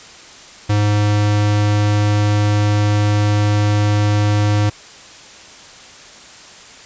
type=tone; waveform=square; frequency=104.1 Hz; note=G#2; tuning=5 cents sharp; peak=-13 dBFS; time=0.69-4.7 s; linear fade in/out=10 ms; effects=white hiss -39 dBFS RMS until 6.85 s + resampled to 16000 Hz